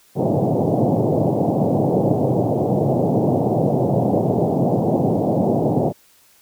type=band-pass noise; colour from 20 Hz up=pink; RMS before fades=-18 dBFS; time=0.15-5.93 s; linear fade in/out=50 ms; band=110 to 770 Hz; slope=48 dB/octave; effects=white hiss -54 dBFS RMS until 6.41 s